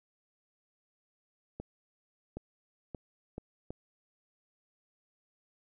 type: accelerating click train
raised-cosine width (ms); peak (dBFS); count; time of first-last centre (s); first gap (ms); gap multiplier
2; -26; 5; 1.6-3.705; 770; 0.75
effects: none